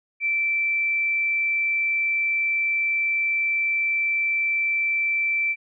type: tone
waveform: sine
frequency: 2334 Hz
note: D7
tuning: 11 cents flat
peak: -20 dBFS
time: 0.2-5.56 s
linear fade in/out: 50 ms
effects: none